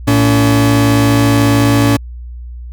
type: tone pair together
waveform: 40% pulse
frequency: 112.75 / 284.1 Hz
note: A2 / C#4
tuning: +43 / +43 cents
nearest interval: octave + major third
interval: 1600 cents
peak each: -10 dBFS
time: 0.07-1.97 s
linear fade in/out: 10 ms
effects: added 60 Hz sine -25 dBFS peak until 2.72 s